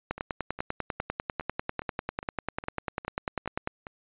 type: two click trains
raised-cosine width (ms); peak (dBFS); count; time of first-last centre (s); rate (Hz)
0.5; -24 / -14; 10 / 37; 0.18-3.869 / 0.11-3.674; 2.44 / 10.1
effects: resampled to 8000 Hz